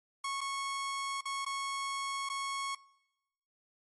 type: tone with dropouts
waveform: sawtooth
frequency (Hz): 1100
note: C#6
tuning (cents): -14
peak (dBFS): -30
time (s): 0.24-2.75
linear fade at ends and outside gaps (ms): 5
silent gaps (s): 0.408-0.412 / 1.21-1.254 / 1.449-1.462 / 2.29-2.298
effects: noise-tail reverb RT60 1.0 s tail -24 dB re dry + MP3 48 kbps